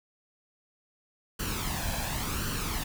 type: noise with flanger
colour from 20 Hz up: pink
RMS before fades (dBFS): -32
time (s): 1.39-2.84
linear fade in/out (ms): 10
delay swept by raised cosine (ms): 0.68 to 1.24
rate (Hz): 0.92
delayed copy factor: +0.6
effects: none